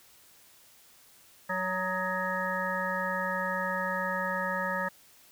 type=harmonic tone with a mistuned harmonic; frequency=186.3 Hz; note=F#3; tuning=12 cents sharp; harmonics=1 / 3 / 5 / 7 / 9 / 10; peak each=-38 / -35 / -35 / -36 / -34 / -37 dBFS; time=1.49-4.89 s; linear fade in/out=10 ms; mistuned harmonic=7; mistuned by=-61 cents; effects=white hiss -58 dBFS RMS until 5.31 s